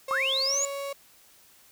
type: tone with pitch glide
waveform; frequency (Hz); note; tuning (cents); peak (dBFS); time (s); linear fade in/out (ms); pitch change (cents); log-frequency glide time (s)
35% pulse; 535 to 557.7; C5 to C#5; +38 to +10; -30; 0.08-0.93; 5; +72; 0.44-0.54
type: linear sweep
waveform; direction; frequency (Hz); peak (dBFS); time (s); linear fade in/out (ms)
sine; up; 1044 to 7040; -24; 0.11-0.65; 0
effects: white hiss -57 dBFS RMS until 1.71 s